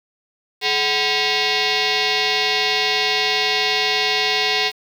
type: tone with frequency modulation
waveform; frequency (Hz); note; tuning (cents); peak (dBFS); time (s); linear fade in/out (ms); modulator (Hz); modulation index
sine; 752; F#5; +28; -16; 0.61-4.72; 50; 589; 7.1
effects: 7-bit